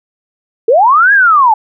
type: linear two-way sweep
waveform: sine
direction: up then down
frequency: 420 to 1683 to 829 Hz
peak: -4 dBFS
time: 0.68-1.54 s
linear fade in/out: 5 ms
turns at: 1.13 s
effects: none

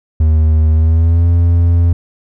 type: tone with pitch glide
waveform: triangle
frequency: 78.4 to 85.5 Hz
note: D#2 to F2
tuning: +14 to -36 cents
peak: -5 dBFS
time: 0.2-1.93 s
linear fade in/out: 5 ms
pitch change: +150 cents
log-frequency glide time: 0.71-1.27 s
effects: none

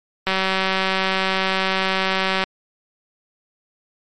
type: click train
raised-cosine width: 0.3 ms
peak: -4 dBFS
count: 413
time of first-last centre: 0.27-2.438 s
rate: 190 Hz
effects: MP3 64 kbps

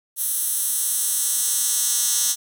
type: tone with high-pass filter sweep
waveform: 10% pulse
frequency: 238.5 Hz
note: A#3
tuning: 40 cents sharp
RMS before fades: -22 dBFS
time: 0.16-2.36 s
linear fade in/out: 50 ms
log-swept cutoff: 11000 to 6600 Hz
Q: 1.5
effects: none

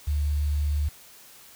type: tone with quantisation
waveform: sine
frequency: 73.42 Hz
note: D2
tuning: in tune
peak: -22 dBFS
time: 0.07-0.89 s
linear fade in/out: 10 ms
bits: 8
effects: white hiss -50 dBFS RMS until 1.55 s

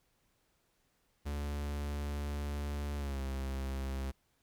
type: tone with pitch glide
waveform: 45% pulse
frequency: 72.3 to 67.07 Hz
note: D2 to C2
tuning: -27 to +43 cents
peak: -35 dBFS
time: 1.25-4.12 s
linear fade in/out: 20 ms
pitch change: -130 cents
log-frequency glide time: 2.96-3.22 s
effects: pink hiss -75 dBFS RMS until 4.42 s

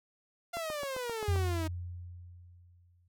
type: exponential sweep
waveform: sawtooth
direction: down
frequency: 698.5 to 311.3 Hz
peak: -31 dBFS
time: 0.53-1.68 s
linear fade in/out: 10 ms
type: click train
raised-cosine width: 1 ms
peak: -27 dBFS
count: 7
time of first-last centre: 0.57-1.359 s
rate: 7.6 Hz
type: tone with exponential decay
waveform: sine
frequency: 88 Hz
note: F2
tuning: 14 cents sharp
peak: -25 dBFS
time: 1.28-3.08 s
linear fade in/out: 5 ms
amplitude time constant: 390 ms
effects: none

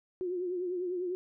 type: tone with vibrato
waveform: sine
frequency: 359.9 Hz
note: F#4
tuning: 48 cents flat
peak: -31 dBFS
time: 0.21-1.15 s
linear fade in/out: 0 ms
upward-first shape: triangle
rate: 10 Hz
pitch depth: 73 cents each way
effects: none

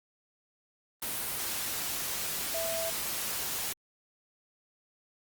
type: tone in noise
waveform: sine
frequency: 659.3 Hz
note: E5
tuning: in tune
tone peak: -33 dBFS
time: 2.54-2.9 s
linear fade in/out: 5 ms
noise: white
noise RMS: -34 dBFS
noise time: 1.02-3.73 s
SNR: -2 dB
effects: Opus 32 kbps

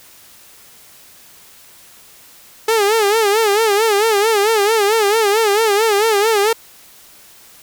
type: tone with vibrato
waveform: sawtooth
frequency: 425.8 Hz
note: G#4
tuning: 43 cents sharp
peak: -8 dBFS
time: 2.68-6.53 s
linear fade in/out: 5 ms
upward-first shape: sine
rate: 4.5 Hz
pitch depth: 120 cents each way
effects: white hiss -44 dBFS RMS until 7.62 s

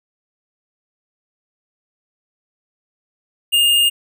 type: tone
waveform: square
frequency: 2827 Hz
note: F7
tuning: 20 cents sharp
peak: -12 dBFS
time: 3.52-3.9 s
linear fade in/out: 20 ms
effects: none

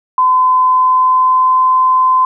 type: tone with pitch glide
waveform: sine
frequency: 1020 to 1028.3 Hz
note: C6 to C6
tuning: -44 to -30 cents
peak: -7 dBFS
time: 0.18-2.25 s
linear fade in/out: 2 ms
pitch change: +14 cents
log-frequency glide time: 0.65-1.65 s
effects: none

